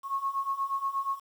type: beating tone pair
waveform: sine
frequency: 1089 / 1097.4 Hz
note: C#6 / C#6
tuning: -31 / -18 cents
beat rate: 8.4 Hz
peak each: -33 / -30 dBFS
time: 0.03-1.2 s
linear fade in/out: 50 ms
effects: 9-bit